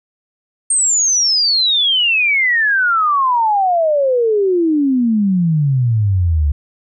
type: exponential sweep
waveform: sine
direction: down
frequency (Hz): 8690 to 69.9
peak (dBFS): -11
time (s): 0.7-6.52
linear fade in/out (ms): 5
effects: none